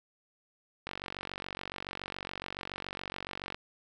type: click train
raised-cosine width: 0.3 ms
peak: -21 dBFS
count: 127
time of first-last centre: 0.87-3.545 s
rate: 47.1 Hz
effects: none